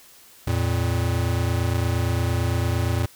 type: tone pair together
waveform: square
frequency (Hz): 85.8 / 114.53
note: F2 / A#2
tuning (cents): -30 / -30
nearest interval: perfect fourth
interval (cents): 500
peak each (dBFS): -24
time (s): 0.47-3.06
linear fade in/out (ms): 5
effects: white hiss -50 dBFS RMS until 3.15 s